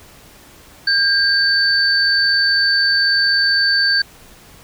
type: tone pair together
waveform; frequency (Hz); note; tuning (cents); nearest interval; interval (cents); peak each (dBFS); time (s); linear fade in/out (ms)
sine; 1603 / 4541; G6 / C#8; +38 / +41; octave + tritone; 1803; -15; 0.87-4.02; 5
effects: pink hiss -44 dBFS RMS until 4.63 s

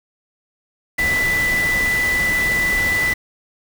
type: tone in noise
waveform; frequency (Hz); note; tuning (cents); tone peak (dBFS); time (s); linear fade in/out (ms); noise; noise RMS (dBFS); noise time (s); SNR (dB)
sine; 1987; B6; +10; -16; 0.98-3.14; 10; pink; -26; 0.98-3.14; +7
effects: none

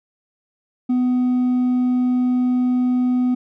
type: tone with hard clipping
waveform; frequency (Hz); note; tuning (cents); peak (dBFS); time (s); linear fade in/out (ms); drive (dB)
sine; 250; B3; +21; -16; 0.89-3.35; 10; 2
effects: none

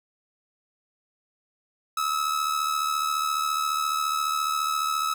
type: tone with amplitude modulation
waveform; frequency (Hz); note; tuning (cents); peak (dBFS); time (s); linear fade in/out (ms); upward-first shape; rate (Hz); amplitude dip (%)
45% pulse; 1292; E6; -35; -21; 1.97-5.14; 5; sine; 74.5; 60
effects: none

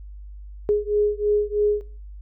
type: beating tone pair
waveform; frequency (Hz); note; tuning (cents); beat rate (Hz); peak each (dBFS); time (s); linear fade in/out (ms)
sine; 415.3 / 418.4; G#4 / G#4; 0 / +13; 3.1; -21 / -21; 0.69-1.81; 0
effects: noise-tail reverb RT60 0.4 s tail -17 dB re dry + added 50 Hz sine -36 dBFS peak until 2.21 s

